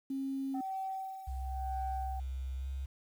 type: tone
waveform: sine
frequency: 270.2 Hz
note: C#4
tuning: 44 cents flat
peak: -33 dBFS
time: 0.1-0.61 s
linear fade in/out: 5 ms
type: tone with tremolo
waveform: sine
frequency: 767 Hz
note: G5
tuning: 38 cents flat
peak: -34 dBFS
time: 0.54-2.2 s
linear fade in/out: 5 ms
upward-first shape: sine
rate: 0.95 Hz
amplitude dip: 75%
type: tone with pitch glide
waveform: sine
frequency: 65.41 to 67.29 Hz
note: C2 to C2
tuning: 0 to +49 cents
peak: -35 dBFS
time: 1.27-2.86 s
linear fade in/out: 10 ms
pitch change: +49 cents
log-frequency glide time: 2.57-2.67 s
effects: tanh soft clip ceiling -27 dBFS + 10-bit